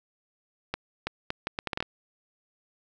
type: accelerating click train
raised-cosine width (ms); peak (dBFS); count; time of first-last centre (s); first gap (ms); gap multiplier
0.3; -13; 10; 0.74-1.826; 330; 0.71
effects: none